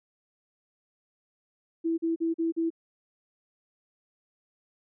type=tone bursts; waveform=sine; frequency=329.6 Hz; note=E4; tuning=in tune; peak=-24 dBFS; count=5; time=1.84-2.704 s; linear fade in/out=20 ms; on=140 ms; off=41 ms; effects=none